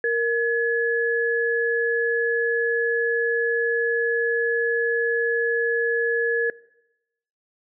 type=tone pair together; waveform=sine; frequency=466.2 / 1700.2 Hz; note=A#4 / G#6; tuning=0 / +40 cents; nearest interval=octave + minor seventh; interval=2240 cents; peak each=-22 dBFS; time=0.04-6.5 s; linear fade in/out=2 ms; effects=noise-tail reverb RT60 0.9 s tail -21 dB re dry